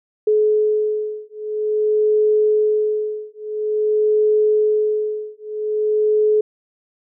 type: beating tone pair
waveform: sine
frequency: 426.3 / 426.79 Hz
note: G#4 / G#4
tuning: +45 / +47 cents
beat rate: 0.49 Hz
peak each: -18 dBFS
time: 0.27-6.41 s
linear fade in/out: 5 ms
effects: none